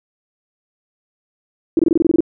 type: tone bursts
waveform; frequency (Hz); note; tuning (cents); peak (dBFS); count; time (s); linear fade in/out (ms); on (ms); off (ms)
sine; 329.6; E4; 0; -9; 10; 1.77-2.206; 2; 22; 24
effects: none